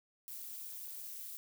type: noise with amplitude modulation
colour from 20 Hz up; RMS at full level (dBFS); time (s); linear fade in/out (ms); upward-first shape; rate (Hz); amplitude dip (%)
violet; -42; 0.28-1.37; 0; sine; 255; 90
effects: none